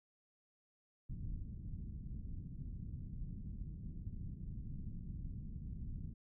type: low-pass noise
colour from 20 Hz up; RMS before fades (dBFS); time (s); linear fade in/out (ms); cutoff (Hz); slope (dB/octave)
pink; -45; 1.09-6.14; 10; 200; 24
effects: none